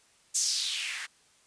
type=noise with band-pass filter sweep; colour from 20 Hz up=blue; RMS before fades=-31 dBFS; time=0.34-1.07 s; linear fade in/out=20 ms; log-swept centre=7100 to 1600 Hz; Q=3.4; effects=white hiss -63 dBFS RMS until 1.46 s + resampled to 22050 Hz